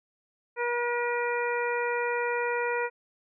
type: harmonic tone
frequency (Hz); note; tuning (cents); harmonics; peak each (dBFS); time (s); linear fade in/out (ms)
479.9; B4; -50; 1 / 2 / 3 / 4 / 5; -29 / -32 / -34 / -35 / -36; 0.56-2.9; 50
effects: none